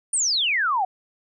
sine exponential sweep, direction down, 9397 to 718 Hz, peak -19 dBFS, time 0.13-0.85 s, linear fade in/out 5 ms, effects none

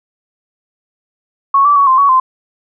sine tone with pitch steps, 1105 / 1160 / 1120 / 1045 / 1122 / 1038 Hz, C#6 / D6 / C#6 / C6 / C#6 / C6, -6 / -22 / +18 / -2 / +21 / -14 cents, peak -6 dBFS, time 1.54-2.2 s, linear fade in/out 5 ms, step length 110 ms, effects none

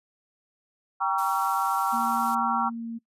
sine chord, G diminished seventh, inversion none, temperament just, 784 / 940.8 / 1128.9 / 1354.7 Hz, G5 / Bb5 / Db6 / Fb6, 0 / +16 / +31 / +47 cents, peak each -28 dBFS, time 1-2.7 s, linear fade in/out 20 ms
blue noise, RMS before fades -40 dBFS, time 1.18-2.35 s, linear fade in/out 5 ms
sine tone with pitch glide, 233.1 to 230 Hz, A#3 to A#3, 0 to -23 cents, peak -31 dBFS, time 1.92-2.99 s, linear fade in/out 20 ms, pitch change -23 cents, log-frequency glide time 2.6-2.86 s
effects noise-tail reverb RT60 0.1 s tail -22 dB re dry + resampled to 32000 Hz

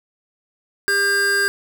square tone pair together, 400 / 1600 Hz, G4 / G6, +35 / +35 cents, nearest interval 2 octaves, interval 2400 cents, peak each -25 / -17 dBFS, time 0.88-1.48 s, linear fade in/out 0 ms, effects none

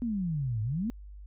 sine exponential two-way sweep, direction down then up, 246.9 to 103.83 to 246.9 Hz, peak -28 dBFS, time 0.02-0.9 s, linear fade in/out 0 ms, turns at 0.62 s, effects added 50 Hz sine -43 dBFS peak until 1.26 s

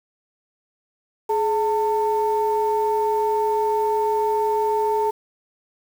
sine tone pair together, 423.3 / 897 Hz, G#4 / A5, +33 / +33 cents, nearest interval octave + minor second, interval 1300 cents, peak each -20 dBFS, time 1.29-5.11 s, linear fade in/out 10 ms, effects tanh soft clip ceiling -11 dBFS + 7-bit

